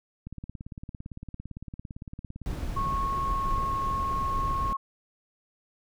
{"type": "click train", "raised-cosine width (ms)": 5, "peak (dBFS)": -26, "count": 48, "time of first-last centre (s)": [0.27, 2.925], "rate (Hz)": 17.7}
{"type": "noise", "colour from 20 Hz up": "brown", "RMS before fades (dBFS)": -32, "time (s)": [2.46, 4.73], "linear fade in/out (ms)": 0}
{"type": "tone with pitch glide", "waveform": "sine", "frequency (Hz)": [1096, 1089.1], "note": ["C#6", "C#6"], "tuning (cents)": [-20, -31], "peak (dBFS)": -27, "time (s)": [2.76, 4.77], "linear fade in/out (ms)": 10, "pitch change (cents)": -11, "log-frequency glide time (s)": [2.91, 3.75]}
{"effects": []}